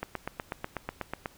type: click train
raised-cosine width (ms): 0.5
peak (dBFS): -17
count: 11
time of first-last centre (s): 0.03-1.259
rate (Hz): 8.14
effects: pink hiss -57 dBFS RMS until 1.37 s